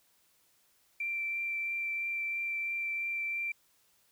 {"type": "tone with vibrato", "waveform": "triangle", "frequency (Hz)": 2350, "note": "D7", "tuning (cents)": 1, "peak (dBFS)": -28, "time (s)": [1, 3.52], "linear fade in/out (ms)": 5, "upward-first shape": "triangle", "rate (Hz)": 3, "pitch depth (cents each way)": 10, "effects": ["tanh soft clip ceiling -30 dBFS", "white hiss -69 dBFS RMS until 4.11 s"]}